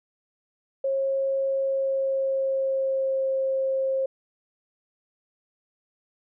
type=tone with pitch glide; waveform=sine; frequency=541 to 533.2 Hz; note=C#5 to C5; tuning=-42 to +33 cents; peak=-22 dBFS; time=0.84-4.06 s; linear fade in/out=5 ms; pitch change=-25 cents; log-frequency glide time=1.48-3.3 s; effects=none